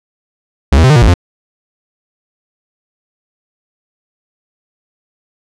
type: tone with pitch steps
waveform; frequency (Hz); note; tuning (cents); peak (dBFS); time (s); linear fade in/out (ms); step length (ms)
45% pulse; 68.3 / 81 / 129.8 / 151.9 / 119.8 / 53.7 / 88; C#2 / E2 / C3 / D#3 / A#2 / A1 / F2; -25 / -30 / -13 / -41 / +48 / -41 / +14; -4; 0.72-1.14; 5; 60
effects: low-pass 7000 Hz 12 dB/octave